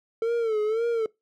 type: tone with vibrato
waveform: triangle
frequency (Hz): 446.1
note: A4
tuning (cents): +24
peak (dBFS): -20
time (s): 0.22-1.06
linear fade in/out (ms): 2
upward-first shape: sine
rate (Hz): 1.9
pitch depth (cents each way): 95
effects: noise-tail reverb RT60 0.2 s tail -23 dB re dry